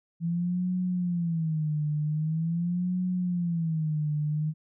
sine tone with vibrato, 165.3 Hz, E3, 5 cents sharp, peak -25 dBFS, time 0.2-4.54 s, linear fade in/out 50 ms, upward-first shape sine, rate 0.44 Hz, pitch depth 170 cents each way, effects none

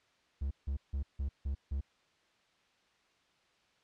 triangle tone bursts, 69 Hz, C#2, 7 cents flat, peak -30 dBFS, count 6, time 0.41-1.81 s, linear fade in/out 10 ms, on 100 ms, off 160 ms, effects white hiss -70 dBFS RMS until 3.83 s + low-pass 4000 Hz 12 dB/octave

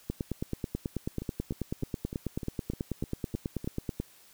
two click trains, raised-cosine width 3 ms, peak -24 / -18 dBFS, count 9 / 37, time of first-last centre 1.22-3.644 / 0.1-4 s, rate 3.3 / 9.23 Hz, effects white hiss -58 dBFS RMS until 4.33 s

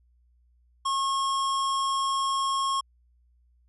square tone, 1086 Hz, C#6, 36 cents flat, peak -25 dBFS, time 0.85-2.81 s, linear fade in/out 10 ms, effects added 60 Hz sine -60 dBFS peak until 3.68 s + resampled to 24000 Hz

